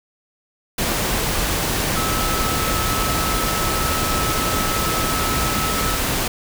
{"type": "tone in noise", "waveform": "sine", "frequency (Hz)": 1300, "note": "E6", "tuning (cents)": -24, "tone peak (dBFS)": -25, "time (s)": [1.96, 5.97], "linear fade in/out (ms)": 5, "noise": "pink", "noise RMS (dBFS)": -21, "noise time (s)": [0.78, 6.28], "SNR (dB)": -7, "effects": []}